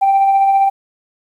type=tone with tremolo; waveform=sine; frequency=784 Hz; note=G5; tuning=in tune; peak=-6 dBFS; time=0.01-0.7 s; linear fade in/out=20 ms; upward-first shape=sine; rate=15 Hz; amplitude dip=35%; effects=tanh soft clip ceiling -6 dBFS + 8-bit